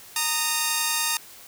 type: tone pair together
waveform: 5% pulse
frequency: 921.6 / 1239 Hz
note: A#5 / D#6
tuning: -20 / -8 cents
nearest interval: perfect fourth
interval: 512 cents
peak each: -12 / -15 dBFS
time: 0.16-1.17 s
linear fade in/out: 2 ms
effects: white hiss -46 dBFS RMS until 1.47 s